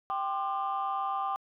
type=chord; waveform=sine; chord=G suspended fourth; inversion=none; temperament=equal with one note detuned; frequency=784 / 1046.5 / 1194.5 Hz; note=G5 / C6 / D6; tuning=0 / 0 / +29 cents; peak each=-31 / -35 / -32 dBFS; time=0.1-1.36 s; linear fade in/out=0 ms; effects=tanh soft clip ceiling -23 dBFS